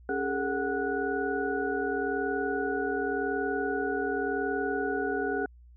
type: tone cluster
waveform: sine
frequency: 277 / 406.4 / 447.3 / 743 / 1470 Hz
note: C#4 / G#4 / A4 / F#5 / F#6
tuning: -1 / -38 / +28 / +7 / -12 cents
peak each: -34 / -31 / -35 / -35 / -34 dBFS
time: 0.09-5.46 s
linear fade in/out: 2 ms
effects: added 60 Hz sine -50 dBFS peak until 5.76 s